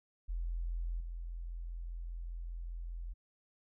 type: tone with level steps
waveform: sine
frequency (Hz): 42.51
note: F1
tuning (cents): -46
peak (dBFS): -34 / -39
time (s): 0.28-3.14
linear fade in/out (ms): 20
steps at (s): 1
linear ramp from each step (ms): 5
effects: none